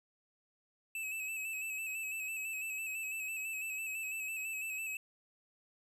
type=tone with vibrato; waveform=square; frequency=2600 Hz; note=E7; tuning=24 cents flat; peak=-38 dBFS; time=0.95-4.97 s; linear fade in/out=2 ms; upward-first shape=square; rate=6 Hz; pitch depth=33 cents each way; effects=none